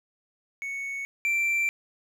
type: tone pair in turn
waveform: triangle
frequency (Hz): 2217 / 2349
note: C#7 / D7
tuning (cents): 0 / 0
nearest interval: minor second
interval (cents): 100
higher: second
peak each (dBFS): -29 / -21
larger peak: second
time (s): 0.62-1.05 / 1.25-1.69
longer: second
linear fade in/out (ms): 0
effects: none